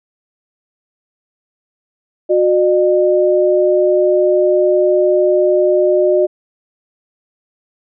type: tone pair together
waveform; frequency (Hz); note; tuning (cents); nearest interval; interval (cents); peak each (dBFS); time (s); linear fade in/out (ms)
sine; 365.1 / 605.5; F#4 / D#5; -23 / -47; major sixth; 876; -12; 2.29-6.27; 20
effects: none